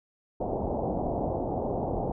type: low-pass noise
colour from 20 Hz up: white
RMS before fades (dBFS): -30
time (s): 0.4-2.12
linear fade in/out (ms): 5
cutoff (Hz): 800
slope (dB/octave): 48
effects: none